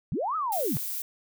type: linear two-way sweep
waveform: sine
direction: up then down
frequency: 103.83 to 1318.5 to 103.83 Hz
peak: -26 dBFS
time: 0.12-0.77 s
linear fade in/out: 0 ms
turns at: 0.36 s
type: noise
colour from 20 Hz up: violet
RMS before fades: -33 dBFS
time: 0.52-1.02 s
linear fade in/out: 2 ms
effects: none